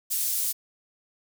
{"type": "high-pass noise", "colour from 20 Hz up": "pink", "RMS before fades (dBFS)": -27, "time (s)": [0.1, 0.53], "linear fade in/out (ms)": 20, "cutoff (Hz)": 9000, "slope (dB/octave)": 12, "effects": []}